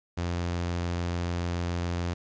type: tone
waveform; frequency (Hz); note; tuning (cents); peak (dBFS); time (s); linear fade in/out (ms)
sawtooth; 86.9; F2; -8; -24; 0.17-2.14; 10
effects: resampled to 16000 Hz + 10-bit